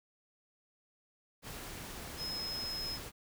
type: tone in noise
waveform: sine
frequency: 5140 Hz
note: E8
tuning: 45 cents flat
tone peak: -37 dBFS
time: 2.17-2.99 s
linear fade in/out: 50 ms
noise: pink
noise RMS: -45 dBFS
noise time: 1.42-3.12 s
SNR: +5 dB
effects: none